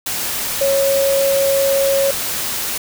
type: tone in noise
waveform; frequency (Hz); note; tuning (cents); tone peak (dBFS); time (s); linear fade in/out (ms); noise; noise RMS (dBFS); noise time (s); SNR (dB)
sine; 550; C#5; -14; -13; 0.61-2.11; 5; white; -22; 0.06-2.78; +6
effects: none